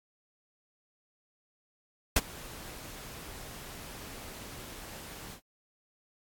pink noise with ADSR envelope, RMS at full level -21 dBFS, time 2.16-5.41 s, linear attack 6 ms, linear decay 35 ms, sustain -24 dB, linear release 89 ms, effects AAC 64 kbps

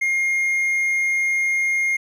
triangle tone, 2131 Hz, C7, 31 cents sharp, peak -16 dBFS, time 0.01-1.97 s, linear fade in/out 10 ms, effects none

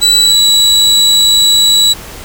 35% pulse tone with pitch glide, 3951 to 3917 Hz, B7 to B7, 0 to -15 cents, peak -4 dBFS, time 0.01-1.94 s, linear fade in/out 20 ms, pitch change -15 cents, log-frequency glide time 0.19-0.47 s, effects added 60 Hz sine -39 dBFS peak until 2.24 s + pink hiss -29 dBFS RMS until 2.24 s

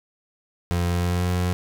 30% pulse tone with pitch glide, 87.31 to 89.82 Hz, F2 to F2, 0 to +49 cents, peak -18 dBFS, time 0.71-1.53 s, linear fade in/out 0 ms, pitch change +49 cents, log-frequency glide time 0.89-1.32 s, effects none

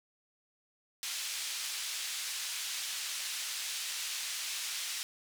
pink band-pass noise, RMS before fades -38 dBFS, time 1.03-5.03 s, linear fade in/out 0 ms, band 2900 to 9400 Hz, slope 12 dB/octave, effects none

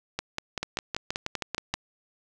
two click trains, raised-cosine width 0.2 ms, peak -12 / -12 dBFS, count 9 / 8, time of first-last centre 0.19-1.74 / 0.63-1.739 s, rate 5.16 / 6.31 Hz, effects none

